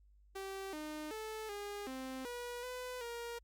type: tone with pitch steps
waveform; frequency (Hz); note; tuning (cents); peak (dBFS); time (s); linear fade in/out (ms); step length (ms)
sawtooth; 387.8 / 305.3 / 436.1 / 408.5 / 261.6 / 484.8 / 501 / 471; G4 / D#4 / A4 / G#4 / C4 / B4 / B4 / A#4; -19 / -33 / -15 / -29 / 0 / -32 / +25 / +18; -38; 0.35-3.39; 10; 380
effects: added 50 Hz sine -62 dBFS peak until 3.43 s + Opus 48 kbps